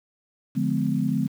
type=chord; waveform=sine; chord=D diminished seventh; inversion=none; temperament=just; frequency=146.83 / 176.2 / 211.4 / 253.7 Hz; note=D3 / F3 / Ab3 / Cb4; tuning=0 / +16 / +31 / +47 cents; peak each=-27 / -28 / -26 / -26 dBFS; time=0.55-1.28 s; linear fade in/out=20 ms; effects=8-bit